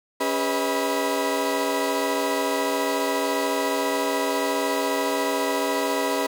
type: tone cluster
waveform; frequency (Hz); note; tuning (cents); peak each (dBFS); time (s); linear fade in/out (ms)
35% pulse; 278.6 / 405.3 / 495.6 / 638 / 977; C#4 / G#4 / B4 / D#5 / B5; +9 / -42 / +6 / +43 / -19; -27; 0.2-6.27; 10
effects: none